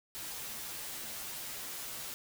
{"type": "noise with comb filter", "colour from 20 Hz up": "white", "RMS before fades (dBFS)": -42, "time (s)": [0.15, 2.14], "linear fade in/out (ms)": 0, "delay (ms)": 11, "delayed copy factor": -0.75, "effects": []}